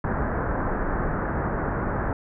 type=low-pass noise; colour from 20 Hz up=pink; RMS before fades=-26 dBFS; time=0.04-2.13 s; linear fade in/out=2 ms; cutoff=1700 Hz; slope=48 dB/octave; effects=none